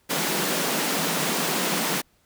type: high-pass noise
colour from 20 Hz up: pink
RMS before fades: -25 dBFS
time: 0.09-2.02 s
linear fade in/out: 20 ms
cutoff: 150 Hz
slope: 96 dB/octave
effects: pink hiss -64 dBFS RMS until 2.25 s